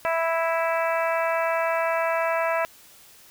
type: harmonic tone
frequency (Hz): 329.6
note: E4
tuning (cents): 0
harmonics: 2 / 3 / 4 / 5 / 6 / 7 / 8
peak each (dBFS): -24 / -28 / -30 / -32 / -34 / -35 / -36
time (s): 0.05-2.65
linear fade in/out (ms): 0
effects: white hiss -51 dBFS RMS until 3.3 s